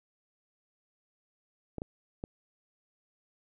clicks, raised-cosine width 2 ms, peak -23 dBFS, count 3, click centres 1.783 / 1.819 / 2.239 s, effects none

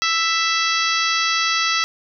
harmonic tone, 661 Hz, E5, 5 cents sharp, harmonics 2 / 3 / 4 / 5 / 6 / 7 / 8 / 9, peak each -22 / -24 / -25 / -26 / -27 / -27 / -28 / -29 dBFS, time 0.02-1.84 s, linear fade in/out 0 ms, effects none

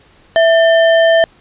sine tone with sample-and-hold, 659.3 Hz, E5, in tune, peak -6 dBFS, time 0.36-1.24 s, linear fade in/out 0 ms, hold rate 2450 Hz, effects pink hiss -48 dBFS RMS until 1.4 s + resampled to 8000 Hz

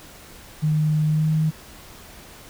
sine tone with pitch glide, 153.6 to 156.65 Hz, D#3 to D#3, -22 to +12 cents, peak -17 dBFS, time 0.62-1.51 s, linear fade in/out 20 ms, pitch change +34 cents, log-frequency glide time 1.09-1.31 s, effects pink hiss -44 dBFS RMS until 2.49 s

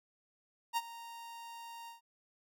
45% pulse tone with ADSR envelope, 929 Hz, A#5, 6 cents flat, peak -29 dBFS, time 0.73-2.01 s, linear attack 39 ms, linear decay 38 ms, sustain -17 dB, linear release 130 ms, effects none

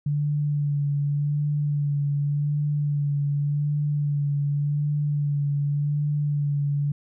sine tone with vibrato, 145.3 Hz, D3, 18 cents flat, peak -21 dBFS, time 0.06-6.92 s, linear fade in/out 5 ms, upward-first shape sine, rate 0.87 Hz, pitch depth 25 cents each way, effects none

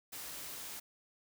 white noise, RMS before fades -45 dBFS, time 0.12-0.8 s, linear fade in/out 10 ms, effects none

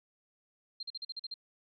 sine tone bursts, 4179 Hz, C8, 3 cents flat, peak -37 dBFS, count 8, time 0.8-1.341 s, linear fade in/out 5 ms, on 30 ms, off 43 ms, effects none

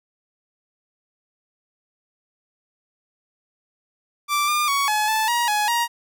sawtooth tone with pitch steps, 1172 / 1202 / 1119 / 850 / 874 / 951 / 840 / 944 Hz, D6 / D6 / C#6 / G#5 / A5 / A#5 / G#5 / A#5, -4 / +40 / +16 / +40 / -12 / +34 / +19 / +22 cents, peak -15 dBFS, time 4.28-5.88 s, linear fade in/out 50 ms, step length 200 ms, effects none

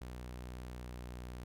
sawtooth tone with pitch glide, 61.7 to 61.1 Hz, B1 to B1, -1 to -18 cents, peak -40 dBFS, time 0.01-1.44 s, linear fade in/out 5 ms, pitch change -17 cents, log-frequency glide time 0.73-1.06 s, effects none

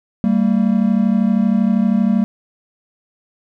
triangle tone pair together, 195.7 / 228.4 Hz, G3 / A#3, -3 / -35 cents, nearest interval minor third, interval 268 cents, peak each -13 dBFS, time 0.24-2.24 s, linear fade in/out 0 ms, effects none

